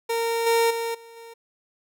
30% pulse tone with level steps, 461 Hz, A#4, 19 cents flat, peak -20 / -15 / -23 / -41 / -38 dBFS, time 0.09-1.34 s, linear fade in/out 10 ms, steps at 0.46 / 0.7 / 0.94 / 1.16 s, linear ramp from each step 10 ms, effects none

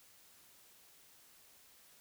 silence, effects white hiss -63 dBFS RMS until 2 s

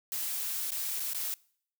blue noise with dropouts, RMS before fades -34 dBFS, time 0.12-1.34 s, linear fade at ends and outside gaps 1 ms, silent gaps 0.706-0.718 / 0.998-1.002 / 1.134-1.146 s, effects noise-tail reverb RT60 0.6 s tail -24 dB re dry

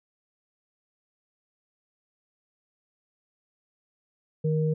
sine tone pair together, 155.56 / 470.3 Hz, D#3 / A#4, 0 / +15 cents, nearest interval octave + perfect fifth, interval 1915 cents, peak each -23 / -28 dBFS, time 4.44-4.74 s, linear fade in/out 10 ms, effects none

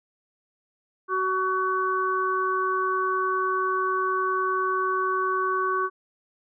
harmonic tone, 375.8 Hz, F#4, 27 cents sharp, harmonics 1 / 3 / 4, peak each -28 / -24 / -30 dBFS, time 1.08-5.9 s, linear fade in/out 50 ms, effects none

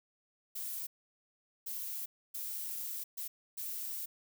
violet noise bursts at uneven times, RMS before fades -40 dBFS, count 5, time 0.55-0.87 / 1.66-2.06 / 2.34-3.04 / 3.17-3.28 / 3.57-4.06 s, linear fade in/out 10 ms, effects none

